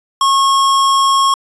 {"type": "tone", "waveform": "square", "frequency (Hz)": 1090, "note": "C#6", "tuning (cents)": -29, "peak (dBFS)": -10, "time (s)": [0.21, 1.34], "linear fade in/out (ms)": 2, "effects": ["resampled to 22050 Hz"]}